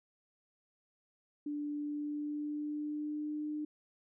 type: tone with pitch glide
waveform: sine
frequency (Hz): 293.7 to 301.3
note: D4 to D4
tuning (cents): 0 to +44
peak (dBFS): -35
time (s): 1.46-3.65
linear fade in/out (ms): 5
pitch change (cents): +44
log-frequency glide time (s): 1.76-3.47
effects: none